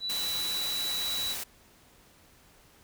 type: tone with pitch glide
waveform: sine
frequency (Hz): 3951 to 3926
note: B7 to B7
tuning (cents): 0 to -11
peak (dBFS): -30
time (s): 0-1.36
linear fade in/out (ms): 50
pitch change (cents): -11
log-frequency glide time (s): 0.17-1.13
type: noise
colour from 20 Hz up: white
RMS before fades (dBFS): -36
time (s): 0.09-1.44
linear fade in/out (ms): 10
effects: pink hiss -59 dBFS RMS until 2.83 s